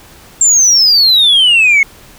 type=exponential sweep; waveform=sine; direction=down; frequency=7459 to 2162 Hz; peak=-3 dBFS; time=0.41-1.83 s; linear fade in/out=2 ms; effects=tanh soft clip ceiling -3 dBFS + pink hiss -39 dBFS RMS until 2.18 s